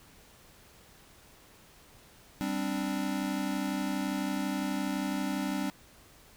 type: chord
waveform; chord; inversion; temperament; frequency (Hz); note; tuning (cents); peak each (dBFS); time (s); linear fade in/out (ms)
square; G suspended fourth; none; equal; 196 / 261.6 / 293.7; G3 / C4 / D4; 0 / 0 / 0; -35 / -36 / -35; 2.41-5.7; 0
effects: pink hiss -57 dBFS RMS until 6.36 s